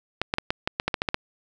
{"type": "clicks", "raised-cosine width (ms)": 0.3, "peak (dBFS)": -7, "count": 11, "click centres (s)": [0.216, 0.339, 0.384, 0.505, 0.675, 0.799, 0.88, 0.942, 1.019, 1.088, 1.144], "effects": []}